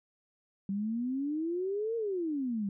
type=exponential two-way sweep; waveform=sine; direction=up then down; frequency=192.3 to 467.9 to 192.3 Hz; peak=-30 dBFS; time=0.69-2.69 s; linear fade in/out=2 ms; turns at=1.96 s; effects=none